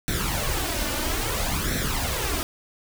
pink noise with flanger, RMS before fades -26 dBFS, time 0.08-2.43 s, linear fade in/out 0 ms, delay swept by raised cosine 0.51 to 3.41 ms, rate 0.6 Hz, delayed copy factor +0.65, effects none

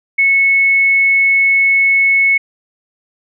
sine tone, 2200 Hz, C#7, 14 cents flat, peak -8 dBFS, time 0.18-2.38 s, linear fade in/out 10 ms, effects none

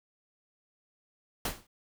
pink noise with exponential decay, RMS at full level -28 dBFS, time 1.45-1.67 s, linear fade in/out 5 ms, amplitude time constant 46 ms, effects none

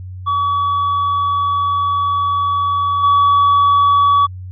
triangle tone with level steps, 1137 Hz, C#6, 44 cents sharp, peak -12 / -7 dBFS, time 0.26-4.27 s, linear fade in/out 20 ms, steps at 3.03 s, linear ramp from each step 10 ms, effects added 92 Hz sine -27 dBFS peak until 4.51 s + resampled to 11025 Hz

